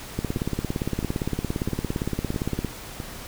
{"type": "two click trains", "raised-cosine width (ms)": 3, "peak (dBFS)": [-18, -12], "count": [5, 44], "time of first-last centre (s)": [[0.37, 3.002], [0.19, 2.647]], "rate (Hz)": [1.52, 17.5], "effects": ["pink hiss -39 dBFS RMS until 3.27 s"]}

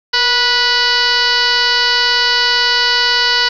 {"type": "tone with frequency modulation", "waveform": "sine", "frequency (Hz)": 2957, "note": "F#7", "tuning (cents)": -2, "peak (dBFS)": -10, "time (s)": [0.13, 3.49], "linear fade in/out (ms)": 10, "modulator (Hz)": 496, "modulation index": 4.1, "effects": ["8-bit"]}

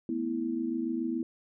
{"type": "chord", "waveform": "sine", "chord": "A suspended second", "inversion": "none", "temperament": "equal with one note detuned", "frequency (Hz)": [220, 246.9, 327.7], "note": ["A3", "B3", "E4"], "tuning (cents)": [0, 0, -10], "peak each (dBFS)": [-38, -32, -32], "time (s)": [0.09, 1.23], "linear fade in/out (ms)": 2, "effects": []}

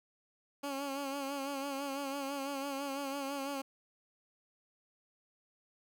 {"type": "tone with vibrato", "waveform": "15% pulse", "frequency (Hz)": 277.2, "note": "C#4", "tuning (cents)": 0, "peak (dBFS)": -30, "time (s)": [0.63, 3.62], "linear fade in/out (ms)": 10, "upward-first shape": "sine", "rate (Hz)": 6, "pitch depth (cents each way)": 49, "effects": []}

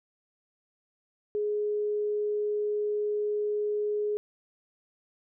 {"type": "tone", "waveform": "sine", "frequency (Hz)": 418.2, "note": "G#4", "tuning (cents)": 12, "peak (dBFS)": -26, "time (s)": [1.35, 4.17], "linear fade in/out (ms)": 0, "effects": []}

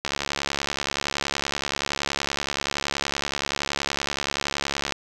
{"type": "click train", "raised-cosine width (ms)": 0.2, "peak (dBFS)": -7, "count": 345, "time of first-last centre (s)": [0.05, 4.923], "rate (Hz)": 70.6, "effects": []}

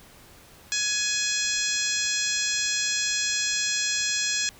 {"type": "harmonic tone with a mistuned harmonic", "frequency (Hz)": 838, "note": "G#5", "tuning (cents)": 15, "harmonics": [2, 3, 4, 5, 6, 7, 8, 9], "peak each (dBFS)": [-32, -32, -32, -32, -32, -32, -32, -32], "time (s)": [0.72, 4.49], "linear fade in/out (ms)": 0, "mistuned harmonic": 6, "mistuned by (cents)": 23, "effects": ["pink hiss -51 dBFS RMS until 4.59 s"]}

